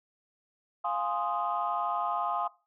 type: chord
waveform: sine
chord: F minor seventh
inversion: none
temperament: equal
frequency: 698.5 / 830.6 / 1046.5 / 1244.5 Hz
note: F5 / Ab5 / C6 / Eb6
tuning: 0 / 0 / 0 / 0 cents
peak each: -33 dBFS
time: 0.84-2.48 s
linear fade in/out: 10 ms
effects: noise-tail reverb RT60 0.3 s tail -19 dB re dry + tanh soft clip ceiling -19 dBFS